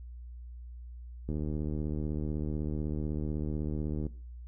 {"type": "click train", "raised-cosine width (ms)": 3, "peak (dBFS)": -22, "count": 212, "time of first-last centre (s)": [1.29, 4.066], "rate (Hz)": 76, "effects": ["noise-tail reverb RT60 0.4 s tail -19 dB re dry", "added 60 Hz sine -42 dBFS peak until 4.47 s"]}